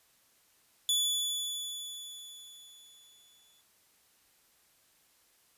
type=tone with exponential decay; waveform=sawtooth; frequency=3448 Hz; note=A7; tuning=36 cents flat; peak=-22 dBFS; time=0.89-3.61 s; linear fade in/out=1 ms; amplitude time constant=590 ms; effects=white hiss -67 dBFS RMS until 5.57 s + resampled to 32000 Hz